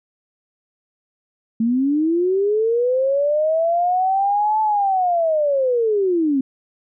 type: linear two-way sweep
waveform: sine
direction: up then down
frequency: 220 to 874 to 258.2 Hz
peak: -15 dBFS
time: 1.6-6.41 s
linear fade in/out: 5 ms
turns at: 4.61 s
effects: none